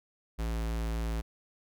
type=tone; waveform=square; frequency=56 Hz; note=A1; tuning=31 cents sharp; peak=-31 dBFS; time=0.38-1.22 s; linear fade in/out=20 ms; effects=none